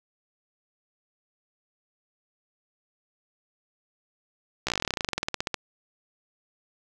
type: slowing click train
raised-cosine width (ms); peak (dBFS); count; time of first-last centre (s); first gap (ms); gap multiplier
0.2; -9; 25; 4.67-5.543; 15; 1.07
effects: none